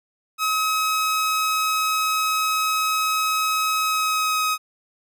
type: tone with pitch glide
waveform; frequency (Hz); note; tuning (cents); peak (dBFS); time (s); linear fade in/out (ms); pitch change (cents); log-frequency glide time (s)
sawtooth; 1276 to 1264.3; D#6 to D#6; +43 to +27; -16; 0.38-4.58; 50; -16; 3.83-4.45
effects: none